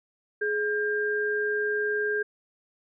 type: tone pair together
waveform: sine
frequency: 420.3 / 1600 Hz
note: G#4 / G6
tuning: +21 / +35 cents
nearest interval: octave + major seventh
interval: 2314 cents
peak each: -27 dBFS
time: 0.41-2.23 s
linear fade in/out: 10 ms
effects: none